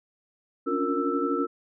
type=tone cluster; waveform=sine; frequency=275.6 / 287.6 / 354.9 / 463.3 / 1322 Hz; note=C#4 / D4 / F4 / A#4 / E6; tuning=-10 / -36 / +28 / -11 / +5 cents; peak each=-30 dBFS; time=0.66-1.47 s; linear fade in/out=20 ms; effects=none